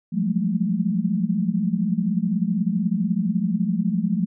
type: tone cluster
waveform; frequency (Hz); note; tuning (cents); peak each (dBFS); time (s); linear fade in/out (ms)
sine; 172.7 / 184.4 / 204.8 / 220.8; F3 / F#3 / G#3 / A3; -19 / -6 / -24 / +6; -25; 0.12-4.26; 20
effects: none